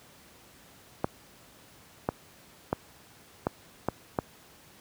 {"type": "clicks", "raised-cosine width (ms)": 1, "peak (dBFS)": -11, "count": 6, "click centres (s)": [1.044, 2.089, 2.729, 3.469, 3.886, 4.188], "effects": ["pink hiss -55 dBFS RMS until 4.8 s", "high-pass 80 Hz 12 dB/octave"]}